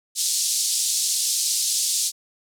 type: band-pass noise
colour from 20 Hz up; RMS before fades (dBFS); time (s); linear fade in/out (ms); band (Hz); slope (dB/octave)
white; -23; 0.15-2.12; 50; 4100 to 9400; 24
effects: none